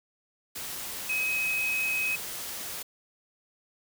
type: tone in noise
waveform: sine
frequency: 2541 Hz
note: D#7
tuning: 36 cents sharp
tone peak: -26 dBFS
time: 1.09-2.16 s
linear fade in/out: 10 ms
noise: white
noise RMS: -37 dBFS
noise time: 0.55-2.83 s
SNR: +8 dB
effects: none